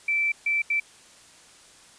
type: tone bursts at uneven times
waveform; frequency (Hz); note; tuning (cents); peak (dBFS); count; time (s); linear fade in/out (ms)
sine; 2330; D7; -14; -21; 3; 0.08-0.32 / 0.46-0.62 / 0.7-0.8; 5
effects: white hiss -52 dBFS RMS until 1.98 s + resampled to 22050 Hz

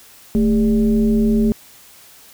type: tone with frequency modulation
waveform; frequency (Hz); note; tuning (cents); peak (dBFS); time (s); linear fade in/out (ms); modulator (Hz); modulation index
sine; 220; A3; 0; -12; 0.35-1.52; 0; 183; 0.71
effects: white hiss -45 dBFS RMS until 2.33 s

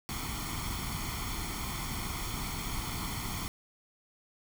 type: noise with comb filter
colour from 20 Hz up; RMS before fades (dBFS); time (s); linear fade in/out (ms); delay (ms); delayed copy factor
pink; -36; 0.09-3.48; 0; 0.91; +0.75
effects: none

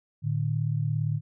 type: tone pair together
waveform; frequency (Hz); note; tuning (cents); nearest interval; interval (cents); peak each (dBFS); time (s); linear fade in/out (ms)
sine; 112.37 / 150; A2 / D3; +37 / +37; perfect fourth; 500; -27; 0.22-1.21; 50
effects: none

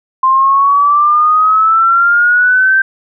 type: exponential sweep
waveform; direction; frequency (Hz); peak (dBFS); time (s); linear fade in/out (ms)
sine; up; 1044 to 1568; -6; 0.23-2.82; 5
effects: none

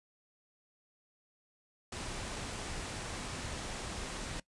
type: low-pass noise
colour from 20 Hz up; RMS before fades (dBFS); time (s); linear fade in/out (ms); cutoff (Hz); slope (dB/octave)
pink; -41; 1.92-4.4; 5; 9900; 48
effects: noise-tail reverb RT60 0.1 s tail -20 dB re dry + resampled to 24000 Hz

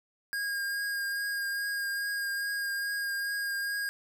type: tone with vibrato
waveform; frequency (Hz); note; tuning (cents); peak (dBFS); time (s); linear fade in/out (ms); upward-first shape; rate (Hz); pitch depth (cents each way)
square; 1624; G#6; -39; -31; 0.33-3.89; 0; triangle; 2.4; 17
effects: none

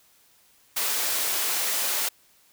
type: high-pass noise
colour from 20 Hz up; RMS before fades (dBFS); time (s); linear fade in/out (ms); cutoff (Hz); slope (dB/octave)
white; -26; 0.76-2.09; 10; 390; 12
effects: white hiss -60 dBFS RMS until 2.52 s

